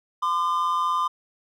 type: tone pair together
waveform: triangle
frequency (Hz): 1026 / 1202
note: C6 / D6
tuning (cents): -34 / +40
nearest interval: minor third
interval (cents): 274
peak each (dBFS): -22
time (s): 0.22-1.08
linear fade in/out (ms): 10
effects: none